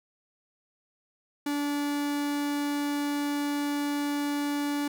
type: tone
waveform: 45% pulse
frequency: 289.2 Hz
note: D4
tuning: 27 cents flat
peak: -27 dBFS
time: 1.46-4.88 s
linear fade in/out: 5 ms
effects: none

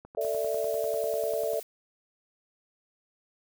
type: click train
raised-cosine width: 1 ms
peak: -32 dBFS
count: 16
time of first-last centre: 0.05-1.535 s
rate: 10.1 Hz
type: chord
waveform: sine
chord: A suspended fourth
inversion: none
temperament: equal with one note detuned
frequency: 445.9 / 587.3 / 659.3 Hz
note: A4 / D5 / E5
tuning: +23 / 0 / 0 cents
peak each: -31 dBFS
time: 0.17-1.6 s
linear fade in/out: 5 ms
type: noise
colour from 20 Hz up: blue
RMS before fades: -43 dBFS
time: 0.21-1.63 s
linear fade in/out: 2 ms
effects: none

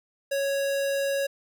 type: tone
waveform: square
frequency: 554 Hz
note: C#5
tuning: 1 cent flat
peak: -25 dBFS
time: 0.31-1.27 s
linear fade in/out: 10 ms
effects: none

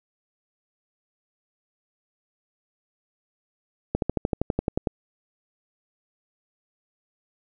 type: slowing click train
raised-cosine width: 2 ms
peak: -9 dBFS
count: 12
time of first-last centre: 3.95-4.872 s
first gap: 72 ms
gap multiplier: 1.03
effects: none

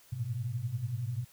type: tone cluster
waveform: sine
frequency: 104.5 / 114 / 125.1 Hz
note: G#2 / A#2 / B2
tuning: +11 / -38 / +23 cents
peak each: -39 / -38 / -34 dBFS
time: 0.12-1.25 s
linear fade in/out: 10 ms
effects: white hiss -60 dBFS RMS until 1.32 s

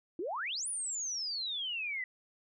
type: exponential two-way sweep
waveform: sine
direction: up then down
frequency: 312 to 9940 to 1963 Hz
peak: -34 dBFS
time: 0.19-2.04 s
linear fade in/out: 2 ms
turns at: 0.68 s
effects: none

